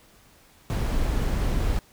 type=noise; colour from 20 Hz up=brown; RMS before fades=-24 dBFS; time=0.7-1.79 s; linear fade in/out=0 ms; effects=pink hiss -56 dBFS RMS until 1.92 s